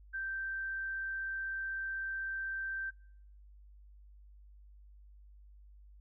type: tone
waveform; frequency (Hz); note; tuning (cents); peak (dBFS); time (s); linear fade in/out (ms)
sine; 1564; G6; -4; -35; 0.13-2.91; 20
effects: noise-tail reverb RT60 0.7 s tail -26 dB re dry + added 50 Hz sine -54 dBFS peak until 6 s